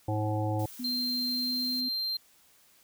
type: harmonic tone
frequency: 106.8 Hz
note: G#2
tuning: 49 cents sharp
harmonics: 1 / 3 / 5 / 7 / 8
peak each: -29 / -34 / -36 / -37 / -38 dBFS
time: 0.08-0.66 s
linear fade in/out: 5 ms
type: noise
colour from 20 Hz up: blue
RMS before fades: -47 dBFS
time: 0.59-1.81 s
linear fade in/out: 5 ms
type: tone with pitch glide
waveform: sine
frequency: 247.4 to 251.6 Hz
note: B3 to B3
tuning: +3 to +32 cents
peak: -34 dBFS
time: 0.79-1.89 s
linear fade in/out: 10 ms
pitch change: +29 cents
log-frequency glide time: 1.24-1.74 s
type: tone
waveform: triangle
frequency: 4160 Hz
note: C8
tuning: 11 cents flat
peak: -28 dBFS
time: 0.84-2.17 s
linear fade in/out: 5 ms
effects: white hiss -62 dBFS RMS until 2.83 s